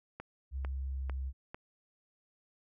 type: click train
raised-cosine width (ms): 0.5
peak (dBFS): -27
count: 4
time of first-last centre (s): 0.2-1.545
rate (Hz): 2.23
type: tone with pitch glide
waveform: sine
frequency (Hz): 66.9 to 66.28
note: C2 to C2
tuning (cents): +39 to +23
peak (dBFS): -34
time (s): 0.51-1.33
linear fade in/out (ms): 50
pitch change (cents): -16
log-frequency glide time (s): 0.92-1.09
effects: none